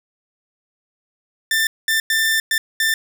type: tone bursts at uneven times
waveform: sawtooth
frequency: 1784 Hz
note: A6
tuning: 23 cents sharp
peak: -12 dBFS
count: 5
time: 1.51-1.67 / 1.88-2 / 2.1-2.4 / 2.51-2.58 / 2.8-2.94 s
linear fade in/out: 2 ms
effects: none